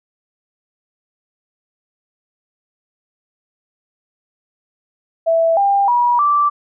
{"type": "tone with pitch steps", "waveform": "sine", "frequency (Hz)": [659.3, 797.7, 965.3, 1168], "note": ["E5", "G5", "B5", "D6"], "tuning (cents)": [0, 30, -40, -10], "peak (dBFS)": -11, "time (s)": [5.26, 6.5], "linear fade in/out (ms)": 20, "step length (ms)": 310, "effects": []}